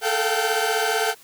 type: tone cluster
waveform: sawtooth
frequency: 432.8 / 448.6 / 699 / 776 / 1535 Hz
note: A4 / A4 / F5 / G5 / G6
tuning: -29 / +34 / +1 / -18 / -37 cents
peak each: -23 dBFS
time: 0.01-1.15 s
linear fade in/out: 50 ms
effects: white hiss -50 dBFS RMS until 1.23 s